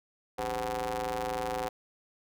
sawtooth ring-modulated tone, 116.54 Hz, A#2, in tune, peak -24 dBFS, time 0.38-1.69 s, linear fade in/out 10 ms, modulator 629 Hz, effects none

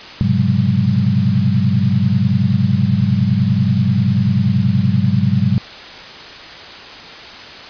sine tone cluster, 102 / 122.9 / 133.2 / 181.2 / 201.7 Hz, G#2 / B2 / C3 / F#3 / G3, -31 / -8 / +31 / -36 / +50 cents, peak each -18 dBFS, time 0.21-5.58 s, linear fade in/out 0 ms, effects white hiss -33 dBFS RMS until 7.69 s + resampled to 11025 Hz

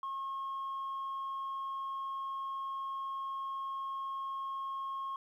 sine tone, 1082 Hz, C#6, 42 cents flat, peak -34 dBFS, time 0.03-5.16 s, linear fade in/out 2 ms, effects tanh soft clip ceiling -34 dBFS + 12-bit

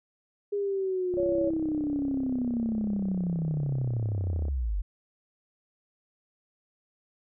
sine linear sweep, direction down, 410 to 43.65 Hz, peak -26 dBFS, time 0.52-4.82 s, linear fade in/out 10 ms
click train, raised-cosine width 2 ms, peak -26 dBFS, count 111, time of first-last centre 1.14-4.483 s, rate 32.9 Hz
sine tone, 560 Hz, C#5, 18 cents sharp, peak -26 dBFS, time 1.17-1.5 s, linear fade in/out 10 ms
effects none

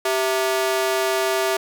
sawtooth ring-modulated tone, 523.3 Hz, C5, in tune, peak -12 dBFS, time 0.05-1.57 s, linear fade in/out 5 ms, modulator 134 Hz, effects none

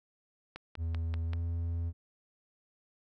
click train, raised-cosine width 0.3 ms, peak -26 dBFS, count 5, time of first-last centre 0.56-1.334 s, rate 5.17 Hz
triangle tone with pitch glide, 82.41 to 84.29 Hz, E2 to E2, 0 to +39 cents, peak -29 dBFS, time 0.77-1.93 s, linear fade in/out 50 ms, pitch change +39 cents, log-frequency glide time 1.25-1.38 s
effects none

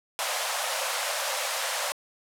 pink high-pass noise, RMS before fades -29 dBFS, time 0.19-1.92 s, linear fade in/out 0 ms, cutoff 510 Hz, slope 96 dB/octave, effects low-pass 12000 Hz 12 dB/octave

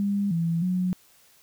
sine tone with pitch steps, 201.1 / 166.9 / 182.4 Hz, G3 / E3 / F#3, +44 / +22 / -24 cents, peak -22 dBFS, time 0-0.93 s, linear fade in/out 0 ms, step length 310 ms, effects white hiss -58 dBFS RMS until 1.42 s

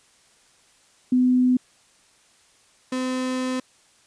sine / 35% pulse tone pair in turn, 251.8 / 256.3 Hz, B3 / C4, +34 / -36 cents, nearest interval unison, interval 30 cents, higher second, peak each -15 / -22 dBFS, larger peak first, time 1.12-1.57 / 2.92-3.6 s, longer second, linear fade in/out 5 ms, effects white hiss -58 dBFS RMS until 4.06 s + resampled to 22050 Hz

